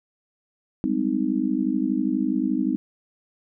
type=chord; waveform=sine; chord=Ab major seventh; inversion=third; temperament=just; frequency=194.67 / 207.7 / 259.6 / 311.5 Hz; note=G3 / Ab3 / C4 / Eb4; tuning=-12 / 0 / -13 / +2 cents; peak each=-30 / -28 / -24 / -25 dBFS; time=0.84-2.76 s; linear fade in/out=0 ms; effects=none